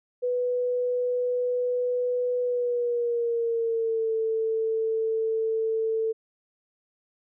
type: tone with pitch glide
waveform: sine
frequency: 493.9 to 445.1 Hz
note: B4 to A4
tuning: 0 to +20 cents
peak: -23 dBFS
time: 0.22-6.13 s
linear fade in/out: 20 ms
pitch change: -180 cents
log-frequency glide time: 2.41-4.13 s
effects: none